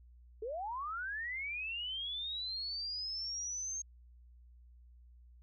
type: linear sweep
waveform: sine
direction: up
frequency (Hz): 412.2 to 6450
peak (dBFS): -37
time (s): 0.42-3.82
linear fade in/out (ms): 5
effects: added 60 Hz sine -56 dBFS peak until 5.42 s